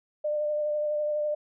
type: tone with vibrato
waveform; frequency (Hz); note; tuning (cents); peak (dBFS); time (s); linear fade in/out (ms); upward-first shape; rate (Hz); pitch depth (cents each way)
sine; 599; D5; +34; -25; 0.24-1.35; 10; sine; 12; 17
effects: none